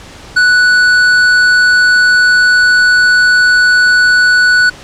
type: tone with tanh clipping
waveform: sine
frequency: 1480 Hz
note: F#6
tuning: in tune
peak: -7 dBFS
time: 0.36-4.7 s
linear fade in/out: 10 ms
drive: 13 dB
effects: pink hiss -33 dBFS RMS until 4.83 s + low-pass 7000 Hz 12 dB/octave